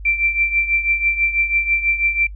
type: tone with tremolo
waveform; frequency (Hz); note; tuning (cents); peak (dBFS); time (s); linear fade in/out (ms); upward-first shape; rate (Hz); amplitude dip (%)
sine; 2349; D7; 0; -12; 0.05-2.27; 5; triangle; 6.1; 80
effects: noise-tail reverb RT60 0.1 s tail -26 dB re dry + added 50 Hz sine -30 dBFS peak until 2.35 s